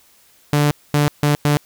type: tone bursts at uneven times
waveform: sawtooth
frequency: 146.83 Hz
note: D3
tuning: in tune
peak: -9 dBFS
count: 4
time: 0.53-0.71 / 0.94-1.08 / 1.23-1.35 / 1.45-1.57 s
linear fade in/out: 0 ms
effects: white hiss -53 dBFS RMS until 1.65 s